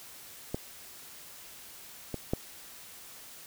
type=clicks; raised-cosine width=2 ms; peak=-18 / -20 / -14 dBFS; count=3; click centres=0.545 / 2.143 / 2.335 s; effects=white hiss -49 dBFS RMS until 3.46 s